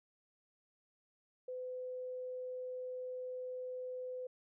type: tone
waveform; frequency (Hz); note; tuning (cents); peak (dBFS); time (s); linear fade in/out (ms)
sine; 506; B4; +42; -40; 1.48-4.27; 5
effects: none